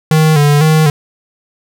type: tone with vibrato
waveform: square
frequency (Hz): 151.2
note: D#3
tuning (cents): -49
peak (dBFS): -7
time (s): 0.11-0.9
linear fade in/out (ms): 2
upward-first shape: square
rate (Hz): 2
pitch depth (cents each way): 62
effects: none